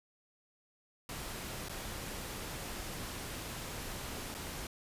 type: noise with dropouts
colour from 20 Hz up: pink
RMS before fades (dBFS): -42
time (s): 1.09-4.67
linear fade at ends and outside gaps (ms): 2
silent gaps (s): 1.686-1.694 / 4.343-4.348
effects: resampled to 32000 Hz